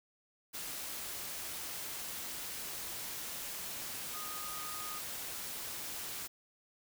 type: tone in noise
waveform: sine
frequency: 1238 Hz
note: D#6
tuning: 9 cents flat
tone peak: -45 dBFS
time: 4.13-5 s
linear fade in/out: 20 ms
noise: white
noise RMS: -42 dBFS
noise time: 0.53-6.28 s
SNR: -6 dB
effects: none